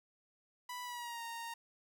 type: tone with pitch glide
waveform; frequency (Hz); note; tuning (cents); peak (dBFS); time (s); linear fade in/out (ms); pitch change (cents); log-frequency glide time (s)
sawtooth; 987.8 to 927; B5 to A#5; 0 to -10; -38; 0.69-1.54; 5; -110; 0.83-1.22
effects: none